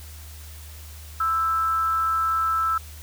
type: tone with amplitude modulation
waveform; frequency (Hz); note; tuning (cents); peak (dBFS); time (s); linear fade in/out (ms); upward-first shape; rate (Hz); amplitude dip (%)
sine; 1318.5; E6; 0; -18; 1.2-2.78; 5; sine; 286; 40
effects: added 76 Hz sine -39 dBFS peak until 3.02 s + white hiss -46 dBFS RMS until 3.02 s